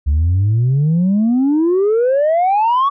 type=exponential sweep; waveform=sine; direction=up; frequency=69.3 to 1148 Hz; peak=-9 dBFS; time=0.06-2.9 s; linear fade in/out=20 ms; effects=tanh soft clip ceiling -9 dBFS